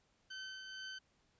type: tone with tremolo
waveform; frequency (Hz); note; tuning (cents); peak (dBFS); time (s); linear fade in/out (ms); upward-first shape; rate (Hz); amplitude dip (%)
20% pulse; 1533; G6; -39; -39; 0.3-0.99; 10; triangle; 2.2; 40
effects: pink hiss -75 dBFS RMS until 1.39 s + resampled to 16000 Hz